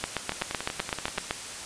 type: two click trains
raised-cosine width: 0.3 ms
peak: -15 / -10 dBFS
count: 10 / 11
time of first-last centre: 0.32-1.177 / 0.04-1.309 s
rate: 10.5 / 7.88 Hz
effects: white hiss -38 dBFS RMS until 1.65 s + resampled to 22050 Hz